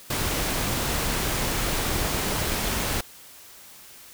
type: noise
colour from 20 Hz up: pink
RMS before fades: -26 dBFS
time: 0.1-3.01 s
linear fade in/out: 5 ms
effects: white hiss -47 dBFS RMS until 4.13 s